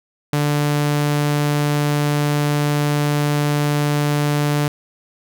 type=tone; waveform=sawtooth; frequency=146.83 Hz; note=D3; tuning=in tune; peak=-12 dBFS; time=0.33-4.68 s; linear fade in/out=2 ms; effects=none